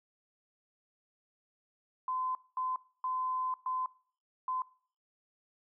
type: tone bursts at uneven times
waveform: sine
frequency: 1025 Hz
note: C6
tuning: 36 cents flat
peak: -31 dBFS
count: 5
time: 2.08-2.35 / 2.57-2.76 / 3.04-3.54 / 3.66-3.86 / 4.48-4.62 s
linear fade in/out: 2 ms
effects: noise-tail reverb RT60 0.5 s tail -22 dB re dry